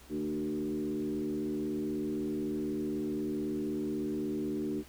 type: tone with frequency modulation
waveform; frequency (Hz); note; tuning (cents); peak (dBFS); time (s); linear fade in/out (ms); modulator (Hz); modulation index
sine; 300; D4; +37; -31; 0.09-4.84; 50; 76.1; 1.2
effects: added 65 Hz sine -56 dBFS peak until 4.88 s + pink hiss -56 dBFS RMS until 4.88 s